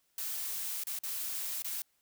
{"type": "noise with dropouts", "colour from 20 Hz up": "blue", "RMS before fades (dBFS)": -37, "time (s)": [0.18, 1.82], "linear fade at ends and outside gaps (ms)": 2, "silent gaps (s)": [[0.837, 0.869], [0.989, 1.035], [1.622, 1.645]], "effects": ["white hiss -74 dBFS RMS until 2.01 s"]}